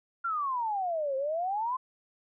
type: exponential two-way sweep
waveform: sine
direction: down then up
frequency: 1404 to 523.3 to 1054 Hz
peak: -28 dBFS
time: 0.24-1.77 s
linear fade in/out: 10 ms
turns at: 1.16 s
effects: none